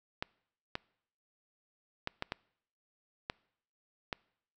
clicks, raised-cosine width 0.3 ms, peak -18 dBFS, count 7, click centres 0.225 / 0.754 / 2.074 / 2.224 / 2.321 / 3.299 / 4.128 s, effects noise-tail reverb RT60 0.7 s tail -25 dB re dry

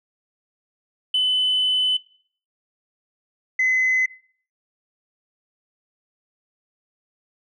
sine tone pair in turn, 3017 / 2034 Hz, F#7 / C7, +33 / -50 cents, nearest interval perfect fifth, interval 683 cents, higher first, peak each -15 dBFS, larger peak neither, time 1.14-1.97 / 3.59-4.06 s, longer first, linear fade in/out 5 ms, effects noise-tail reverb RT60 0.5 s tail -20 dB re dry + tanh soft clip ceiling -13 dBFS

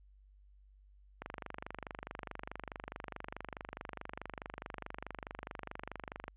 click train, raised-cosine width 0.5 ms, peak -26 dBFS, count 126, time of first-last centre 1.22-6.281 s, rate 24.7 Hz, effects added 49 Hz sine -59 dBFS peak until 6.36 s + resampled to 8000 Hz

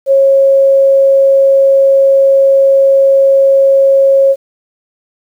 sine tone, 545 Hz, C#5, 29 cents flat, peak -4 dBFS, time 0.06-4.36 s, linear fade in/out 50 ms, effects 7-bit

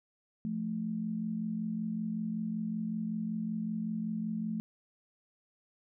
sine tone pair together, 173.8 / 219.1 Hz, F3 / A3, -8 / -7 cents, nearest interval major third, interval 401 cents, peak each -38 / -33 dBFS, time 0.45-4.6 s, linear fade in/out 0 ms, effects none

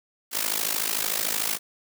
white noise with amplitude modulation, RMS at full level -23 dBFS, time 0.31-1.59 s, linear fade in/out 50 ms, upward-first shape sine, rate 53.4 Hz, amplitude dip 85%, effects high-pass 200 Hz 12 dB/octave

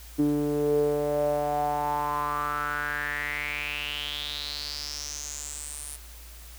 sawtooth tone with band-pass filter sweep, 146.83 Hz, D3, in tune, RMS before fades -29 dBFS, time 0.18-5.97 s, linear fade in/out 20 ms, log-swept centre 310 to 10000 Hz, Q 6.7, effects added 57 Hz sine -44 dBFS peak until 6.58 s + white hiss -49 dBFS RMS until 6.58 s

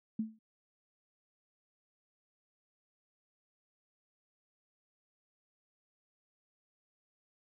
sine tone with exponential decay, 220 Hz, A3, in tune, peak -28 dBFS, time 0.19-0.39 s, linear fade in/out 5 ms, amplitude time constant 43 ms, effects none

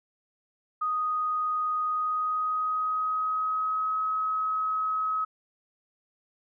sine tone with pitch glide, 1244.5 to 1276.5 Hz, D#6 to D#6, 0 to +44 cents, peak -25 dBFS, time 0.81-5.25 s, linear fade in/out 10 ms, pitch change +44 cents, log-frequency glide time 1.87-3.97 s, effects none

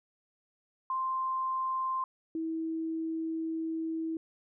sine tone pair in turn, 1046.5 / 323.6 Hz, C6 / E4, 0 / -32 cents, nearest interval octave + minor sixth, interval 2032 cents, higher first, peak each -29 / -31 dBFS, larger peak first, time 0.9-2.04 / 2.35-4.17 s, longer second, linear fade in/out 2 ms, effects none

